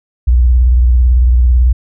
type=tone with vibrato; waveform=sine; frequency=61.2 Hz; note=B1; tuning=15 cents flat; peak=-5 dBFS; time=0.27-1.73 s; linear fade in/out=10 ms; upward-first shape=sine; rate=18 Hz; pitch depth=130 cents each way; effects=none